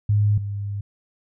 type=tone pair in turn; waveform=sine; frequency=103.83 / 101.22 Hz; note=G#2 / G#2; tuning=0 / -44 cents; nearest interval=unison; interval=44 cents; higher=first; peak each=-15 / -25 dBFS; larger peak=first; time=0.09-0.38 / 0.38-0.81 s; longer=second; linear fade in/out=5 ms; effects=none